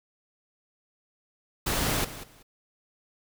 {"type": "noise with echo", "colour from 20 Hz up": "pink", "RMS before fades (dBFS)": -27, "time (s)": [1.66, 2.05], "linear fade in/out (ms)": 10, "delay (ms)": 190, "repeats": 2, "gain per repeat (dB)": -14, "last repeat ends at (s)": 2.43, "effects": []}